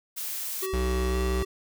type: noise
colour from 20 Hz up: blue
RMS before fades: -33 dBFS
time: 0.16-0.67 s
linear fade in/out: 20 ms
type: tone with pitch glide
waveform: square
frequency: 380 to 384.9 Hz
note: F#4 to G4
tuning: +46 to -32 cents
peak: -30 dBFS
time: 0.62-1.45 s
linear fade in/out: 10 ms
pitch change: +22 cents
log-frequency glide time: 1.1-1.16 s
type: tone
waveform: square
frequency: 62.7 Hz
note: B1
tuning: 27 cents sharp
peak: -26 dBFS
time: 0.73-1.43 s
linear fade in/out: 5 ms
effects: none